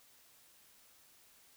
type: silence
effects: white hiss -64 dBFS RMS until 1.56 s